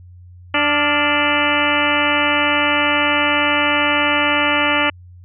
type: harmonic tone with a mistuned harmonic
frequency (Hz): 293.7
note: D4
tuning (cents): 0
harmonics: 1 / 2 / 3 / 4 / 5 / 6 / 7 / 8 / 9 / 10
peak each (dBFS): -23 / -23 / -23 / -23 / -23 / -23 / -23 / -23 / -23 / -23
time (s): 0.54-4.9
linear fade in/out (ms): 5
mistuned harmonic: 5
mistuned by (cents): -76
effects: added 89 Hz sine -38 dBFS peak until 5.24 s